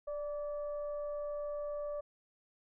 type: tone with frequency modulation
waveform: sine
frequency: 587.3 Hz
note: D5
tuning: in tune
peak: -36 dBFS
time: 0.07-2.01 s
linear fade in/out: 10 ms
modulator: 571 Hz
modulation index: 0.41
effects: none